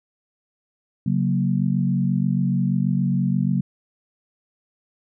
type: chord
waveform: sine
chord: F# major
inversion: second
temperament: equal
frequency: 138.59 / 185 / 233.1 Hz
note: C#3 / F#3 / A#3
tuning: 0 / 0 / 0 cents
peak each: -22 / -21 / -25 dBFS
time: 1.06-3.61 s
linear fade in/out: 5 ms
effects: none